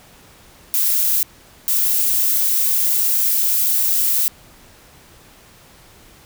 violet noise bursts at uneven times, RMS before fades -17 dBFS, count 2, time 0.74-1.23 / 1.68-4.28 s, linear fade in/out 0 ms, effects pink hiss -47 dBFS RMS until 6.25 s

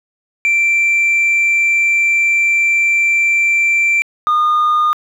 sine tone pair in turn, 2349 / 1221.6 Hz, D7 / D#6, 0 / -32 cents, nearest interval major seventh, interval 1132 cents, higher first, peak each -8 dBFS, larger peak neither, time 0.45-4.02 / 4.27-4.93 s, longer first, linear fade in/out 0 ms, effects tanh soft clip ceiling -9 dBFS + 8-bit

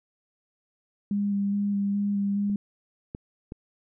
sine tone with vibrato, 201.5 Hz, G3, 48 cents sharp, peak -23 dBFS, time 1.11-2.56 s, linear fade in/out 2 ms, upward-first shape square, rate 2.4 Hz, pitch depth 12 cents each way
clicks, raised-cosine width 3 ms, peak -31 / -22 / -23 dBFS, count 3, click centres 2.498 / 3.149 / 3.521 s
effects none

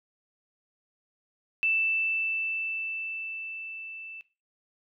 sine tone with level ramp, 2651 Hz, E7, 9 cents sharp, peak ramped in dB -22 to -40 dBFS, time 1.63-4.21 s, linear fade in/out 0 ms, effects noise-tail reverb RT60 0.3 s tail -17 dB re dry

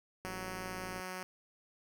5% pulse tone with pitch glide, 185.9 to 184.72 Hz, F#3 to F#3, +8 to -3 cents, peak -29 dBFS, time 0.25-1.23 s, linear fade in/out 0 ms, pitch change -11 cents, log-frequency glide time 0.41-1.06 s
click train, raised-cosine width 2 ms, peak -35 dBFS, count 43, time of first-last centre 0.25-0.997 s, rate 56.2 Hz
effects none

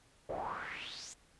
brown noise with band-pass filter sweep, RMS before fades -42 dBFS, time 0.29-1.14 s, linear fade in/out 10 ms, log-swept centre 540 to 7600 Hz, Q 5.2, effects pink hiss -66 dBFS RMS until 1.39 s + resampled to 24000 Hz

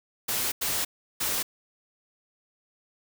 white noise bursts at uneven times, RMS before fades -28 dBFS, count 3, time 0.28-0.52 / 0.61-0.85 / 1.2-1.43 s, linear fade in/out 10 ms, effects none

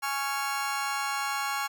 30% pulse chord, Db major, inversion second, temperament just, 831.5 / 1108.7 / 1385.9 Hz, Ab5 / Db6 / F6, +2 / 0 / -14 cents, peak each -30 / -30 / -32 dBFS, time 0.02-1.68 s, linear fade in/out 20 ms, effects none

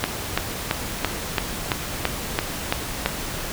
click train, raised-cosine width 0.3 ms, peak -3 dBFS, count 10, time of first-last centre 0.04-3.06 s, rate 2.98 Hz, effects pink hiss -30 dBFS RMS until 3.52 s

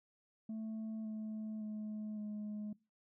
sine tone with pitch steps, 220 / 216.7 / 213.5 / 210.3 Hz, A3 / A3 / G#3 / G#3, 0 / -26 / +48 / +22 cents, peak -37 dBFS, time 0.49-2.73 s, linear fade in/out 5 ms, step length 560 ms, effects noise-tail reverb RT60 0.3 s tail -24 dB re dry + tanh soft clip ceiling -39 dBFS

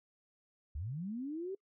sine linear sweep, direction up, 62.2 to 397.6 Hz, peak -37 dBFS, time 0.75-1.55 s, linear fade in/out 5 ms, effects noise-tail reverb RT60 0.1 s tail -26 dB re dry

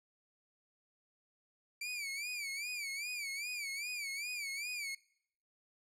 sawtooth tone with vibrato, 2322 Hz, D7, 20 cents flat, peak -35 dBFS, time 1.81-4.95 s, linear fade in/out 5 ms, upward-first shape sine, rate 2.5 Hz, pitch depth 120 cents each way, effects noise-tail reverb RT60 0.7 s tail -23 dB re dry + low-pass 12000 Hz 12 dB/octave

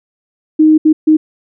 sine tone bursts at uneven times, 311.1 Hz, D#4, in tune, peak -4 dBFS, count 3, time 0.59-0.78 / 0.85-0.93 / 1.07-1.17 s, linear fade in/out 10 ms, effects none

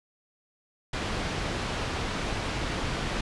pink low-pass noise, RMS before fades -31 dBFS, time 0.93-3.21 s, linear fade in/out 5 ms, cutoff 4400 Hz, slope 12 dB/octave, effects resampled to 24000 Hz

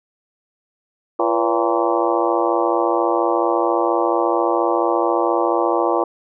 harmonic tone with a mistuned harmonic, 114.3 Hz, A#2, 34 cents flat, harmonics 3 / 4 / 5 / 6 / 7 / 8 / 9 / 10, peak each -21 / -22 / -23 / -24 / -24 / -25 / -26 / -26 dBFS, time 1.19-6.04 s, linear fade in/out 5 ms, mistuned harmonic 4, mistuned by +110 cents, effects none

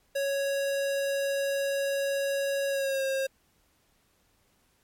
square tone with pitch glide, 554.4 to 536.4 Hz, C#5 to C5, 0 to +43 cents, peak -27 dBFS, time 0.15-3.27 s, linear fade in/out 10 ms, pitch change -57 cents, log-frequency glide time 2.69-3.03 s, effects pink hiss -68 dBFS RMS until 4.83 s + MP3 64 kbps

